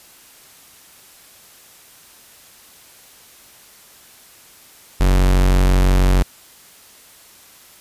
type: tone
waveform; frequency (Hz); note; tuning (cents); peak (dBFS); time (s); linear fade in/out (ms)
45% pulse; 46.25; F#1; 0; -11; 5-6.23; 10
effects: white hiss -46 dBFS RMS until 7.8 s + resampled to 32000 Hz